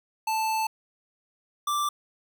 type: tone pair in turn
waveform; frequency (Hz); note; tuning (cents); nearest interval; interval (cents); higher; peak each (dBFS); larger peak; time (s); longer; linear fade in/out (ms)
square; 880 / 1174.7; A5 / D6; 0 / 0; perfect fourth; 500; second; -25; neither; 0.27-0.67 / 1.67-1.89; first; 5
effects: none